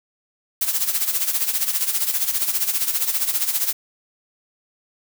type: noise with tremolo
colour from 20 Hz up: blue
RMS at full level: -19 dBFS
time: 0.61-3.73 s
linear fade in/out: 5 ms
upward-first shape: sine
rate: 15 Hz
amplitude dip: 70%
effects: none